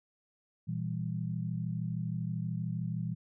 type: chord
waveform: sine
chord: E diminished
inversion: second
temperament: just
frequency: 118.67 / 164.81 / 197.78 Hz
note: Bb2 / E3 / G3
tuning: +31 / 0 / +16 cents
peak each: -36 / -35 / -40 dBFS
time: 0.67-3.15 s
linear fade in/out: 20 ms
effects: none